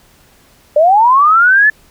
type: linear sweep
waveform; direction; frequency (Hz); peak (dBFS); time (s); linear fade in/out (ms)
sine; up; 574 to 1760; -5; 0.76-1.7; 5
effects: pink hiss -48 dBFS RMS until 1.9 s